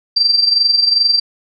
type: tone with amplitude modulation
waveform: sine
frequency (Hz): 4699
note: D8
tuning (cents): 0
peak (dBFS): -7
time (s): 0.16-1.2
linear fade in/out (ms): 10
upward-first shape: sine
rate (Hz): 22.5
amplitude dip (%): 65
effects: none